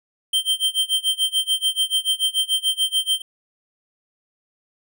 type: tone with tremolo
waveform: square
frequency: 3136 Hz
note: G7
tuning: in tune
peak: -16 dBFS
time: 0.33-3.22 s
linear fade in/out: 5 ms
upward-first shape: sine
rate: 6.9 Hz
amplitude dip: 95%
effects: none